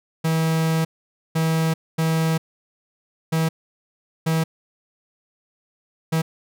45% pulse tone bursts at uneven times, 161.3 Hz, E3, 37 cents flat, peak -18 dBFS, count 6, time 0.24-0.85 / 1.35-1.74 / 1.98-2.38 / 3.32-3.49 / 4.26-4.44 / 6.12-6.22 s, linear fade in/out 10 ms, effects none

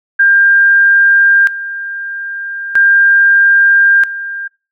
sine tone with tremolo, 1598 Hz, G6, 33 cents sharp, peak -5 dBFS, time 0.19-4.48 s, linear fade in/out 10 ms, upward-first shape square, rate 0.39 Hz, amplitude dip 80%, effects noise-tail reverb RT60 0.3 s tail -23 dB re dry

